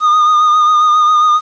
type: tone with vibrato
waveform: triangle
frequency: 1227 Hz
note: D#6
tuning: 25 cents flat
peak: -5 dBFS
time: 0-1.41 s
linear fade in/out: 50 ms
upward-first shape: triangle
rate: 7.4 Hz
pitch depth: 38 cents each way
effects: resampled to 16000 Hz + 7-bit